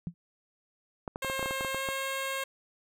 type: tone with exponential decay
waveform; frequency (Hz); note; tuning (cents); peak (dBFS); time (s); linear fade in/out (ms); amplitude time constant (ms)
sine; 171.2; F3; -34; -27; 0.07-0.14; 0; 15
type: clicks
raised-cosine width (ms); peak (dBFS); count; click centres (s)
1; -21; 12; 1.078 / 1.159 / 1.247 / 1.299 / 1.394 / 1.428 / 1.459 / 1.509 / 1.609 / 1.648 / 1.746 / 1.888
type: tone with pitch glide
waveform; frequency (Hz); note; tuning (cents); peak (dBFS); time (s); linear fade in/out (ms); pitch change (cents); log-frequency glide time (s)
10% pulse; 534 to 538.3; C5 to C5; +35 to +49; -23; 1.22-2.44; 5; +14; 1.72-1.85
effects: none